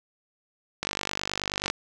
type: click train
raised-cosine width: 0.2 ms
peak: -10 dBFS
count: 44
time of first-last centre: 0.83-1.7 s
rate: 49.4 Hz
effects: none